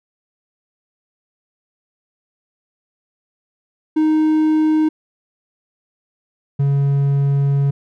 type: tone pair in turn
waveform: triangle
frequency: 311.1 / 140.03 Hz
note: D#4 / C#3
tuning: 0 / +18 cents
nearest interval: octave + major second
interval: 1382 cents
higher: first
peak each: -10 / -11 dBFS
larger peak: first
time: 3.96-4.89 / 6.59-7.71 s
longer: second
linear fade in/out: 10 ms
effects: none